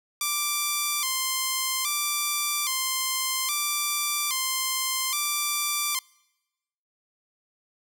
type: tone with vibrato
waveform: 5% pulse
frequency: 1108.7 Hz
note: C#6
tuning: in tune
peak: -13 dBFS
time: 0.21-5.99 s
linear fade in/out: 2 ms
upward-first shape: square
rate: 0.61 Hz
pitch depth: 100 cents each way
effects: noise-tail reverb RT60 1.0 s tail -26 dB re dry